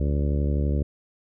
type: harmonic tone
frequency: 72 Hz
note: D2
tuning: 34 cents flat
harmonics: 1 / 2 / 3 / 4 / 5 / 6 / 7 / 8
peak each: -22 / -28 / -32 / -34 / -36 / -38 / -39 / -40 dBFS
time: 0-0.83 s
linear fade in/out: 5 ms
effects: none